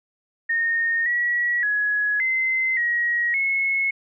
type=tone with pitch steps; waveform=sine; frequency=1842 / 1925 / 1680 / 2063 / 1898 / 2183 Hz; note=A#6 / B6 / G#6 / C7 / A#6 / C#7; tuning=-21 / -45 / +19 / -25 / +31 / -27 cents; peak=-19 dBFS; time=0.49-3.91 s; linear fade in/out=10 ms; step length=570 ms; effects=none